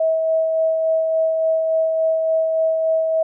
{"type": "tone with tremolo", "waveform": "sine", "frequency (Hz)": 644, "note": "E5", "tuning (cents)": -41, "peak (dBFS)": -14, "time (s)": [0, 3.23], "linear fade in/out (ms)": 5, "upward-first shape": "sine", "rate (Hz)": 3.5, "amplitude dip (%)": 30, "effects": []}